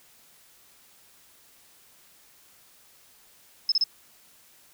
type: tone bursts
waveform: sine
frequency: 5190 Hz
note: E8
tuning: 28 cents flat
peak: -19 dBFS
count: 3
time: 3.69-3.839 s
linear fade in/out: 2 ms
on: 29 ms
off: 31 ms
effects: white hiss -57 dBFS RMS until 4.73 s